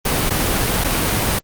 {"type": "noise with dropouts", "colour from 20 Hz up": "pink", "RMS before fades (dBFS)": -18, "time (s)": [0.05, 1.39], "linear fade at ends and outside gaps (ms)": 5, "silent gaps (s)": [[0.296, 0.305], [0.84, 0.844]], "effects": ["Opus 32 kbps"]}